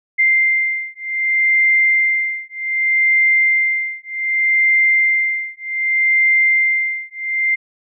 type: beating tone pair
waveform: sine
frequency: 2093 / 2093.65 Hz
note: C7 / C7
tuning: 0 / +1 cents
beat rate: 0.65 Hz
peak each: -16 dBFS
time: 0.18-7.56 s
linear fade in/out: 20 ms
effects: none